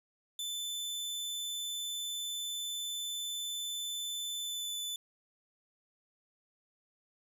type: tone with pitch glide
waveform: sawtooth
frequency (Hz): 3520 to 3498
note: A7 to A7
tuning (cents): 0 to -11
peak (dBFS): -33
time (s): 0.39-4.96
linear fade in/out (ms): 2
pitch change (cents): -11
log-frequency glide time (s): 4.41-4.74
effects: none